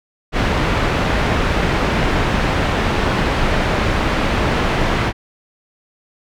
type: low-pass noise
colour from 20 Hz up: pink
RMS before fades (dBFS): -17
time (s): 0.32-5.13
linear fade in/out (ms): 50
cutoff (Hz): 2600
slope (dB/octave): 12
effects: none